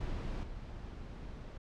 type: noise with level steps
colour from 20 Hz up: brown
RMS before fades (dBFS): -38 / -45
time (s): 0-1.58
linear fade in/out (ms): 10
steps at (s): 0.43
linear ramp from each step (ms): 5
effects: low-pass 5000 Hz 12 dB/octave